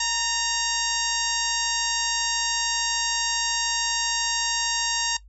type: harmonic tone with a mistuned harmonic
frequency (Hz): 933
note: A#5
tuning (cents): +1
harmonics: 1 / 2 / 3 / 4 / 5 / 6 / 7 / 8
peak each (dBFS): -31 / -31 / -31 / -31 / -31 / -31 / -31 / -31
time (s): 0-5.17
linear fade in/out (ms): 5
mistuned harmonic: 2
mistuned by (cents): -36
effects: noise-tail reverb RT60 0.1 s tail -18 dB re dry + added 50 Hz sine -46 dBFS peak until 5.28 s